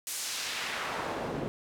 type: noise with band-pass filter sweep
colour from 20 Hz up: pink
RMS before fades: -35 dBFS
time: 0.07-1.48 s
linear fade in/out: 0 ms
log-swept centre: 9700 to 290 Hz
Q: 0.84
effects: none